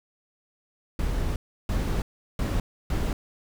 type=noise bursts at uneven times; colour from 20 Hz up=brown; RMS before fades=-26 dBFS; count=4; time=0.99-1.36 / 1.69-2.02 / 2.39-2.6 / 2.9-3.13 s; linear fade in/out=2 ms; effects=none